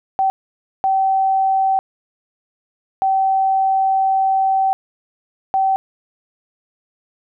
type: tone bursts at uneven times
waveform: sine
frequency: 770 Hz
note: G5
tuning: 31 cents flat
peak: -13 dBFS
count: 4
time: 0.19-0.3 / 0.84-1.79 / 3.02-4.73 / 5.54-5.76 s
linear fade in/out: 0 ms
effects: none